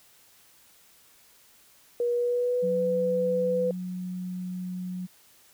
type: tone with pitch glide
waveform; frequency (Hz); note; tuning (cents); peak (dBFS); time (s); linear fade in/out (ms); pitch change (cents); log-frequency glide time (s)
sine; 480 to 501.3; B4 to B4; -49 to +26; -23; 2-3.71; 2; +75; 2.11-2.81
type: tone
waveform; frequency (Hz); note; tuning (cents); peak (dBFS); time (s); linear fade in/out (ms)
sine; 182.2; F#3; -26; -31; 2.62-5.07; 20
effects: white hiss -58 dBFS RMS until 5.53 s